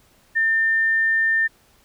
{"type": "tone", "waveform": "sine", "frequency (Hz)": 1800, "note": "A6", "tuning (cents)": 39, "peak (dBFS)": -16, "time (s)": [0.35, 1.48], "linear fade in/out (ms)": 20, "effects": ["pink hiss -57 dBFS RMS until 1.84 s"]}